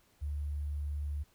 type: tone with sample-and-hold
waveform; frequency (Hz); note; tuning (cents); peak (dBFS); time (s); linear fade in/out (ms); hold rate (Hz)
sine; 73; D2; -10; -33; 0.21-1.24; 20; 11025
effects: pink hiss -68 dBFS RMS until 1.34 s